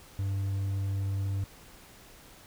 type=tone; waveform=triangle; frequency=98 Hz; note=G2; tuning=in tune; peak=-26 dBFS; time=0.19-1.44 s; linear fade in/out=0 ms; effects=pink hiss -53 dBFS RMS until 2.46 s